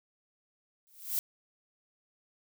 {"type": "noise with exponential growth", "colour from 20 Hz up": "violet", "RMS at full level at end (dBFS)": -27, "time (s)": [0.87, 1.19], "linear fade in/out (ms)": 0, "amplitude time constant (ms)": 68, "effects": []}